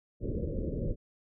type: low-pass noise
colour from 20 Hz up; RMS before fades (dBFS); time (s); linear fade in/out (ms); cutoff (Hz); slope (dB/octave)
pink; -33; 0.2-0.96; 50; 560; 96
effects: none